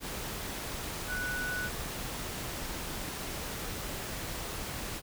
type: tone in noise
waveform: sine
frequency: 1480 Hz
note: F#6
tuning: in tune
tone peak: -33 dBFS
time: 1.07-1.7 s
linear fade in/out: 50 ms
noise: pink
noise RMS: -38 dBFS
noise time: 0-5.02 s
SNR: +2 dB
effects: none